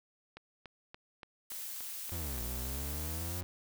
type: click train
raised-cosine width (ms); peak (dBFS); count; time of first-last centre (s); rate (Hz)
0.3; -31; 8; 0.37-2.381; 3.48
type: noise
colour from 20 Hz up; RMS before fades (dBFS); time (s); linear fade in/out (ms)
blue; -42; 1.5-3.41; 5
type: exponential two-way sweep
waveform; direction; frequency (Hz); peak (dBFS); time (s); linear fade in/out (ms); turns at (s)
40% pulse; down then up; 90.6 to 58.27 to 90.6; -37; 2.12-3.43; 0; 2.41
effects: none